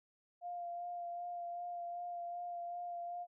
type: tone with vibrato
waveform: sine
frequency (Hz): 698.5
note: F5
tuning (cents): 0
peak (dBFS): -40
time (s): 0.41-3.27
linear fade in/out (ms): 50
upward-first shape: sine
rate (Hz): 2.6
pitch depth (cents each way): 17
effects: none